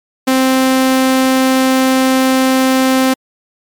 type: tone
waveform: sawtooth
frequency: 261.6 Hz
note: C4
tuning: in tune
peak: -5 dBFS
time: 0.27-3.14 s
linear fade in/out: 10 ms
effects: MP3 96 kbps